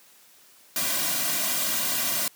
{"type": "noise with comb filter", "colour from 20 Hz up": "white", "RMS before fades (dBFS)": -26, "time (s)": [0.76, 2.28], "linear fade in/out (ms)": 2, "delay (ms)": 2.3, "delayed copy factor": -0.85, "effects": ["white hiss -55 dBFS RMS until 2.35 s", "high-pass 150 Hz 12 dB/octave"]}